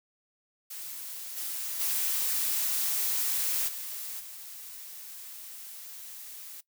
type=noise with level steps; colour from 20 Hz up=blue; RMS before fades=-40 / -35 / -29 / -38 / -44 dBFS; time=0.7-6.61 s; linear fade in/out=10 ms; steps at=1.36 / 1.79 / 3.67 / 4.19 s; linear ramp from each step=20 ms; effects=noise-tail reverb RT60 0.1 s tail -19 dB re dry